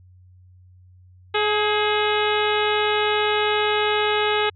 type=harmonic tone with a mistuned harmonic; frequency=422.5 Hz; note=G#4; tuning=30 cents sharp; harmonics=1 / 2 / 3 / 4 / 5 / 6 / 7 / 8 / 9; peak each=-22 / -25 / -27 / -28 / -29 / -30 / -30 / -31 / -32 dBFS; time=1.34-4.5 s; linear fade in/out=10 ms; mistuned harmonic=4; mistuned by=-47 cents; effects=added 91 Hz sine -47 dBFS peak until 4.55 s